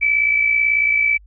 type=tone with amplitude modulation; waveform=sine; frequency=2306 Hz; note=D7; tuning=32 cents flat; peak=-11 dBFS; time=0.01-1.18 s; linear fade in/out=20 ms; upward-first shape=sine; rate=58.2 Hz; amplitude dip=55%; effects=added 50 Hz sine -43 dBFS peak until 1.26 s